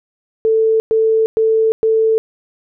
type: tone bursts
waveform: sine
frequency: 443.5 Hz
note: A4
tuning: 14 cents sharp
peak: -10 dBFS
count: 4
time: 0.45-2.18 s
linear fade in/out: 0 ms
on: 350 ms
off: 110 ms
effects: none